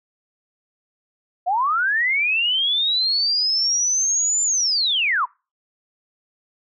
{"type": "linear two-way sweep", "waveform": "sine", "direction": "up then down", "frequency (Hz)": [682, 7180, 891], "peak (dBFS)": -17, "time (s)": [1.46, 5.26], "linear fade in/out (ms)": 20, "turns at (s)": 4.43, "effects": ["noise-tail reverb RT60 0.3 s tail -25 dB re dry"]}